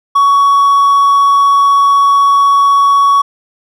triangle tone with hard clipping, 1121 Hz, C#6, 19 cents sharp, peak -6 dBFS, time 0.15-3.22 s, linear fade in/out 10 ms, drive 5 dB, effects none

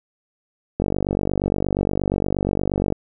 click train, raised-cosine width 2 ms, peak -7 dBFS, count 104, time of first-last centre 0.8-2.924 s, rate 48.5 Hz, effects none

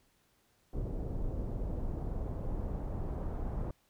brown noise with low-pass filter sweep, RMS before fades -36 dBFS, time 0.73-3.71 s, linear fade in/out 5 ms, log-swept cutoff 530 to 940 Hz, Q 1.1, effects pink hiss -71 dBFS RMS until 3.89 s

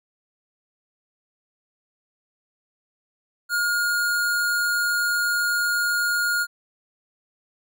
square tone, 1426 Hz, F6, 36 cents sharp, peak -21 dBFS, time 3.49-6.47 s, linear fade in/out 50 ms, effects none

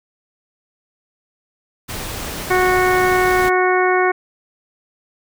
pink noise, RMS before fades -27 dBFS, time 1.88-3.5 s, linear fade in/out 20 ms
harmonic tone, 367.3 Hz, F#4, 13 cents flat, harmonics 1 / 2 / 3 / 4 / 5 / 6, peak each -16 / -19 / -21 / -22 / -23 / -24 dBFS, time 2.5-4.12 s, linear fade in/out 10 ms
effects none

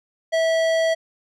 sine tone with tanh clipping, 652 Hz, E5, 19 cents flat, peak -19 dBFS, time 0.32-0.95 s, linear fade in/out 20 ms, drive 17 dB, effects none

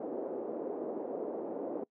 white band-pass noise, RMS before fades -38 dBFS, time 0-1.84 s, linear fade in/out 5 ms, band 280 to 550 Hz, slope 24 dB/octave, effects noise-tail reverb RT60 0.1 s tail -24 dB re dry

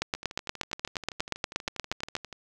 two click trains, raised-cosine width 0.2 ms, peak -23 / -10 dBFS, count 28 / 19, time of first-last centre 0.15-2.327 / 0.02-2.153 s, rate 12.4 / 8.44 Hz, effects none

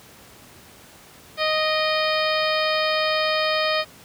harmonic tone with a mistuned harmonic, 622.3 Hz, D#5, in tune, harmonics 1 / 2 / 3 / 4 / 5 / 6 / 7 / 8, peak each -23 / -26 / -28 / -29 / -30 / -31 / -31 / -32 dBFS, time 1.37-3.85 s, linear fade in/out 50 ms, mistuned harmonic 4, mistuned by -38 cents, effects pink hiss -47 dBFS RMS until 4.04 s + high-pass 80 Hz 12 dB/octave

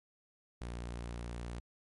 sawtooth tone, 59.1 Hz, A#1, 24 cents sharp, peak -36 dBFS, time 0.61-1.6 s, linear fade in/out 5 ms, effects MP3 48 kbps

